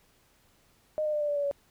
sine tone with pitch steps, 615 / 606.5 / 598.2 / 589.9 / 581.8 / 573.8 / 565.9 Hz, D#5 / D#5 / D5 / D5 / D5 / D5 / C#5, -20 / -44 / +32 / +8 / -16 / -40 / +36 cents, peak -26 dBFS, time 0.98-1.512 s, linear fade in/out 0 ms, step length 76 ms, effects pink hiss -65 dBFS RMS until 1.7 s

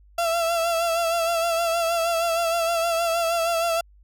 35% pulse tone with vibrato, 671 Hz, E5, 31 cents sharp, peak -19 dBFS, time 0.18-3.81 s, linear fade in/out 5 ms, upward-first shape sine, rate 6.4 Hz, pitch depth 41 cents each way, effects added 50 Hz sine -50 dBFS peak until 4.03 s

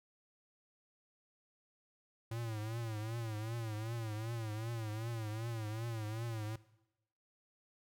square tone with vibrato, 111.7 Hz, A2, 27 cents sharp, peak -39 dBFS, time 2.31-6.56 s, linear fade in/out 5 ms, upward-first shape triangle, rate 2.6 Hz, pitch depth 110 cents each way, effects noise-tail reverb RT60 0.9 s tail -18 dB re dry

